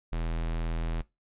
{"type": "tone", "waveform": "square", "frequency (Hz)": 41.2, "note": "E1", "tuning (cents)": 0, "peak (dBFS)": -29, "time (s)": [0.12, 1.02], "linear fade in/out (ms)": 10, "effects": ["noise-tail reverb RT60 0.2 s tail -20 dB re dry", "resampled to 8000 Hz"]}